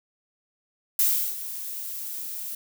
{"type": "noise with ADSR envelope", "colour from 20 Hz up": "violet", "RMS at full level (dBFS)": -20, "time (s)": [0.99, 2.55], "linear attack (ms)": 4, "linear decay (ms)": 350, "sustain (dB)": -14, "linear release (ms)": 4, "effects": []}